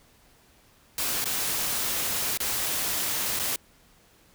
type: noise with dropouts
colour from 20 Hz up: white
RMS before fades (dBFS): -28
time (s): 0.98-3.56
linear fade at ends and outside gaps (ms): 2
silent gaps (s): 1.243-1.256 / 2.374-2.402 / 3.392-3.396
effects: pink hiss -59 dBFS RMS until 4.34 s